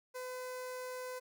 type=tone with notch filter; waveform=sawtooth; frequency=506 Hz; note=B4; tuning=42 cents sharp; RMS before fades=-43 dBFS; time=0.14-1.2 s; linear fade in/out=20 ms; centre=3200 Hz; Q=1.7; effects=none